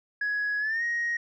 sine tone with pitch glide, 1674 to 1879 Hz, G#6 to A#6, +13 to +13 cents, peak -24 dBFS, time 0.21-1.17 s, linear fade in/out 5 ms, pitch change +200 cents, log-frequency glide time 0.59-0.83 s, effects tanh soft clip ceiling -23 dBFS

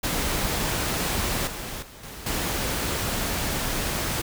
pink noise with level steps, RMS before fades -26 / -34 / -45 / -39 / -27 dBFS, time 0.03-4.22 s, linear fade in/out 10 ms, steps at 1.47 / 1.82 / 2.03 / 2.26 s, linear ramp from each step 5 ms, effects none

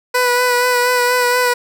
15% pulse tone with vibrato, 493.9 Hz, B4, in tune, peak -6 dBFS, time 0.14-1.54 s, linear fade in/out 10 ms, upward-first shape sine, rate 4.2 Hz, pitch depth 22 cents each way, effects none

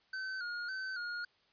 square tone with vibrato, 1480 Hz, F#6, in tune, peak -38 dBFS, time 0.13-1.25 s, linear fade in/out 5 ms, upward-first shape square, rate 1.8 Hz, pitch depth 59 cents each way, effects white hiss -70 dBFS RMS until 1.52 s + resampled to 11025 Hz

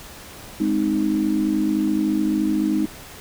sine chord, Ab major, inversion none, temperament equal, 207.7 / 261.6 / 311.1 Hz, Ab3 / C4 / Eb4, 0 / 0 / 0 cents, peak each -23 / -25 / -20 dBFS, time 0.6-2.86 s, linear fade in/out 5 ms, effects pink hiss -40 dBFS RMS until 3.2 s

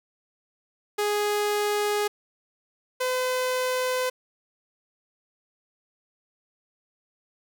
sawtooth tone pair in turn, 415.3 / 508.3 Hz, G#4 / B4, 0 / +50 cents, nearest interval minor third, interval 350 cents, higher second, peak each -19 / -20 dBFS, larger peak first, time 0.98-2.08 / 3-4.1 s, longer neither, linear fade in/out 10 ms, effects 9-bit

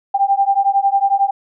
sine beating tone pair, 786 / 797 Hz, G5 / G5, +4 / +28 cents, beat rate 11 Hz, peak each -15 dBFS, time 0.14-1.31 s, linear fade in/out 10 ms, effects none

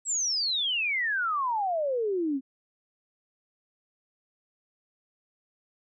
sine exponential sweep, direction down, 7902 to 257.4 Hz, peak -25 dBFS, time 0.05-2.41 s, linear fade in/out 50 ms, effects none

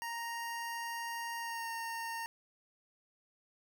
25% pulse tone with pitch glide, 932.3 to 917.9 Hz, A#5 to A#5, 0 to -27 cents, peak -34 dBFS, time 0.02-2.26 s, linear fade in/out 0 ms, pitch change -27 cents, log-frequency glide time 1.39-1.69 s, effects 11-bit

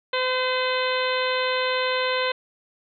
harmonic tone, 511 Hz, C5, 41 cents flat, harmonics 1 / 2 / 3 / 4 / 5 / 6 / 7 / 8, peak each -25 / -28 / -30 / -31 / -32 / -33 / -33 / -34 dBFS, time 0.13-2.32 s, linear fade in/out 5 ms, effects none

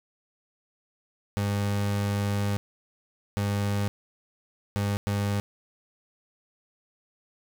30% pulse tone bursts at uneven times, 101.5 Hz, G#2, 39 cents flat, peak -22 dBFS, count 4, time 1.37-2.57 / 3.37-3.88 / 4.76-4.97 / 5.07-5.4 s, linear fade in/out 0 ms, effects none

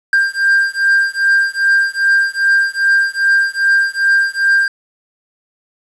triangle beating tone pair, 1590 / 1592.5 Hz, G6 / G6, +24 / +27 cents, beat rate 2.5 Hz, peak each -12 dBFS, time 0.13-4.68 s, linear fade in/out 2 ms, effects resampled to 24000 Hz + 7-bit

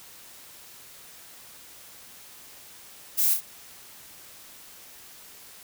violet noise with echo, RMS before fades -23 dBFS, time 3.17-3.35 s, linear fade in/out 20 ms, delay 30 ms, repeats 2, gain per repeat -5 dB, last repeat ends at 3.41 s, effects white hiss -48 dBFS RMS until 5.63 s

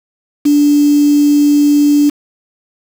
sine tone with quantisation, 291.3 Hz, D4, 14 cents flat, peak -6 dBFS, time 0.45-2.1 s, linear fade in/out 10 ms, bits 4, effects none

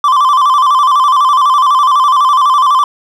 triangle tone with vibrato, 1097 Hz, C#6, 18 cents flat, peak -4 dBFS, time 0.04-2.84 s, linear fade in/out 2 ms, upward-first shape square, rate 12 Hz, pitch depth 99 cents each way, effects none

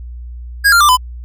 square tone with pitch steps, 1636 / 1391.7 / 1183.9 / 1007.1 Hz, G#6 / F6 / D6 / B5, -26 / -6 / +14 / +34 cents, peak -7 dBFS, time 0.64-0.972 s, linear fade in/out 20 ms, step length 83 ms, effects added 60 Hz sine -26 dBFS peak until 1.24 s

